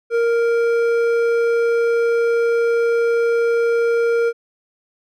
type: tone with hard clipping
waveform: sine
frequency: 466.2 Hz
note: A#4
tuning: in tune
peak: -16 dBFS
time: 0.1-4.33 s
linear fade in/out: 50 ms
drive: 8 dB
effects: none